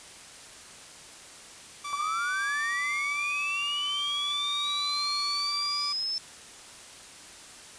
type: tone with tremolo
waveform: sawtooth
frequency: 1162 Hz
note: D6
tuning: 19 cents flat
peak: -28 dBFS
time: 1.84-5.93 s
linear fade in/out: 10 ms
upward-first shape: triangle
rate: 0.38 Hz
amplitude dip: 40%
type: linear sweep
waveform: sine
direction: up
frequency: 1119 to 5300 Hz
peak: -28 dBFS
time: 1.93-6.18 s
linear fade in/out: 0 ms
effects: white hiss -47 dBFS RMS until 7.78 s + resampled to 22050 Hz